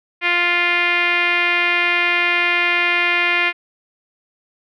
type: tone with low-pass filter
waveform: 5% pulse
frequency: 349.7 Hz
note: F4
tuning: 2 cents sharp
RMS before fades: -17 dBFS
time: 0.21-3.53 s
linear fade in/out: 50 ms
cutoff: 2300 Hz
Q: 4
effects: none